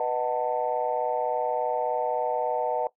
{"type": "chord", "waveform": "sine", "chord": "B dominant seventh", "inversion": "none", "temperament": "just", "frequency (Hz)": [493.9, 617.4, 740.8, 889], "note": ["B4", "D#5", "F#5", "A5"], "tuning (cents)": [0, -14, 2, 18], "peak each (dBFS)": -29, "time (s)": [0, 2.87], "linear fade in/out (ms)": 2, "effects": ["noise-tail reverb RT60 0.1 s tail -17 dB re dry", "tanh soft clip ceiling -14 dBFS"]}